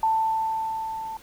sine tone with level ramp, 887 Hz, A5, 14 cents sharp, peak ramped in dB -18 to -31 dBFS, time 0.03-1.17 s, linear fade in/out 2 ms, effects pink hiss -50 dBFS RMS until 1.22 s

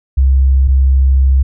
sine tone pair in turn, 66.6 / 66.6 Hz, C2 / C2, +31 / +31 cents, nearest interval unison, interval 0 cents, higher neither, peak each -6 dBFS, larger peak neither, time 0.17-0.68 / 0.68-1.43 s, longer second, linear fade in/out 10 ms, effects none

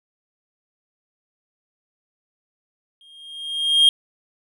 triangle tone with exponential growth, 3227 Hz, G7, 50 cents sharp, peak -7 dBFS, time 3.01-3.89 s, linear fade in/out 1 ms, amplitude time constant 190 ms, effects none

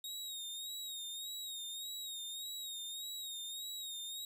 sawtooth tone with vibrato, 3750 Hz, A#7, 10 cents sharp, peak -39 dBFS, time 0.04-4.25 s, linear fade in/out 2 ms, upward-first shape sine, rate 1.7 Hz, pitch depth 62 cents each way, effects none

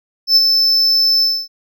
triangle tone with ADSR envelope, 5274 Hz, E8, in tune, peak -4 dBFS, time 0.27-1.48 s, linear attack 91 ms, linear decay 35 ms, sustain -5 dB, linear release 260 ms, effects none

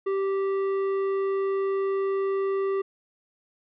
triangle tone with tanh clipping, 390 Hz, G4, 9 cents flat, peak -25 dBFS, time 0.06-2.82 s, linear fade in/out 10 ms, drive 14 dB, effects none

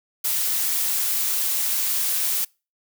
blue noise, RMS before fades -23 dBFS, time 0.24-2.45 s, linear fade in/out 10 ms, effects noise-tail reverb RT60 0.3 s tail -26 dB re dry

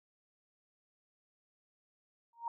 sine tone with exponential growth, 932 Hz, A#5, 1 cent flat, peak -31 dBFS, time 2.33-2.48 s, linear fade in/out 2 ms, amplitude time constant 32 ms, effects none

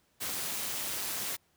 white noise with amplitude modulation, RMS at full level -33 dBFS, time 0.2-1.37 s, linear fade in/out 20 ms, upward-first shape sine, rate 199 Hz, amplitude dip 50%, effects pink hiss -70 dBFS RMS until 1.56 s + high-pass 60 Hz 12 dB/octave

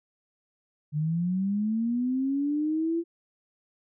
sine linear sweep, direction up, 146.1 to 340.7 Hz, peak -24 dBFS, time 0.92-3.04 s, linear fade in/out 50 ms, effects none

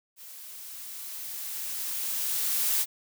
blue noise with level ramp, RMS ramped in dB -46 to -25 dBFS, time 0.16-2.86 s, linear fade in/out 50 ms, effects none

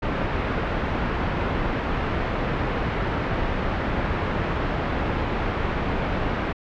pink low-pass noise, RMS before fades -25 dBFS, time 0.02-6.53 s, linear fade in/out 10 ms, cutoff 2000 Hz, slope 12 dB/octave, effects low-pass 4000 Hz 12 dB/octave

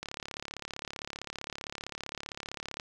click train, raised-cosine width 0.2 ms, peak -20 dBFS, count 99, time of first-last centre 0.03-2.798 s, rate 35.4 Hz, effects none

